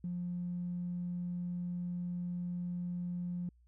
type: tone with tanh clipping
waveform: triangle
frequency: 176.5 Hz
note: F3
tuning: 19 cents sharp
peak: -35 dBFS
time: 0.04-3.49 s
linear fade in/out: 2 ms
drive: 4 dB
effects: added 60 Hz sine -62 dBFS peak until 3.67 s